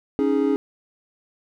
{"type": "chord", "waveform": "triangle", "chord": "C# suspended second", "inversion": "none", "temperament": "just", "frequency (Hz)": [277.2, 311.8, 415.8], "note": ["C#4", "D#4", "G#4"], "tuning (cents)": [0, 4, 2], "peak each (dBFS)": [-19, -22, -20], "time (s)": [0.19, 0.56], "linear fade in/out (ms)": 0, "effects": []}